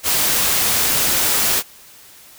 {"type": "noise", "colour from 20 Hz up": "white", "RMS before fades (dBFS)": -17, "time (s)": [0.03, 1.63], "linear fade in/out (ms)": 50, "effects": ["white hiss -44 dBFS RMS until 2.38 s"]}